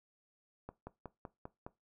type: slowing click train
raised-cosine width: 1 ms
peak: -30 dBFS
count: 6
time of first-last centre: 0.69-1.665 s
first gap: 180 ms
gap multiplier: 1.04
effects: noise-tail reverb RT60 0.2 s tail -18 dB re dry